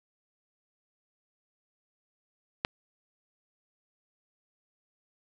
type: click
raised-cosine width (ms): 0.3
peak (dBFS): -10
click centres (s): 2.649
effects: none